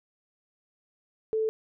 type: tone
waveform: sine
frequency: 439.2 Hz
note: A4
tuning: 3 cents flat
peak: -24 dBFS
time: 1.33-1.49 s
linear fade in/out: 0 ms
effects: none